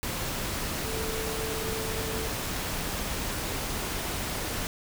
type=tone in noise; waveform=sine; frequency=443.1 Hz; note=A4; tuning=12 cents sharp; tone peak=-35 dBFS; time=0.85-2.28 s; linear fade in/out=0 ms; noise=pink; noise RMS=-32 dBFS; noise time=0.03-4.67 s; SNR=-6 dB; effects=none